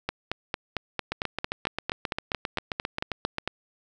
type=two click trains; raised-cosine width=0.3 ms; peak=-11 / -12 dBFS; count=16 / 18; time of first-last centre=0.09-3.476 / 1.12-3.384 s; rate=4.43 / 7.51 Hz; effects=none